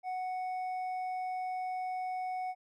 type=tone with hard clipping; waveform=sine; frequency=740 Hz; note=F#5; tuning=in tune; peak=-35 dBFS; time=0.03-2.55 s; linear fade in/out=50 ms; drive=4 dB; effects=none